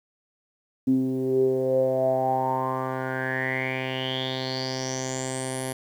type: tone with low-pass filter sweep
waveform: 10% pulse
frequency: 130.5 Hz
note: C3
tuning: 4 cents flat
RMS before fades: -26 dBFS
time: 0.87-5.73 s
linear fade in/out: 5 ms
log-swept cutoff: 260 to 11000 Hz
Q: 8.5
effects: 9-bit